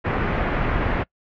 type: low-pass noise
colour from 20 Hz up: pink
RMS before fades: -22 dBFS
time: 0.04-1.04 s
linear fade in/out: 20 ms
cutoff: 2200 Hz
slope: 24 dB/octave
effects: noise-tail reverb RT60 0.1 s tail -24 dB re dry + MP3 48 kbps